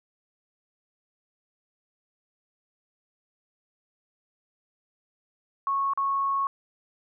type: tone with dropouts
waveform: sine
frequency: 1101 Hz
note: C#6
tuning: 12 cents flat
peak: -23 dBFS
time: 5.67-6.47 s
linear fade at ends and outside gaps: 1 ms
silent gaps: 5.935-5.975 s
effects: none